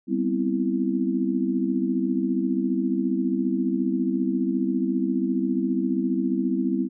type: chord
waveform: sine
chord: C major seventh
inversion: second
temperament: equal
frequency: 196 / 246.9 / 261.6 / 329.6 Hz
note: G3 / B3 / C4 / E4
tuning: 0 / 0 / 0 / 0 cents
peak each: -27 / -27 / -26 / -27 dBFS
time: 0.07-6.89 s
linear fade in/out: 50 ms
effects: none